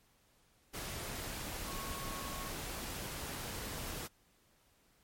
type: tone in noise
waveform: sine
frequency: 1100 Hz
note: C#6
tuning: 14 cents flat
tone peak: -46 dBFS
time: 1.67-2.5 s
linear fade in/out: 20 ms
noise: pink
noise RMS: -42 dBFS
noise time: 0.73-4.08 s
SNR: -7 dB
effects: pink hiss -70 dBFS RMS until 5.03 s + MP3 64 kbps